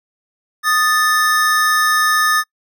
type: tone pair together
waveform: square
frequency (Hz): 1239.9 / 1759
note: D#6 / A6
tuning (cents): -6 / -1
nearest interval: tritone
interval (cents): 605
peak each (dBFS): -16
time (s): 0.63-2.44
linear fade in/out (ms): 50
effects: noise-tail reverb RT60 0.1 s tail -25 dB re dry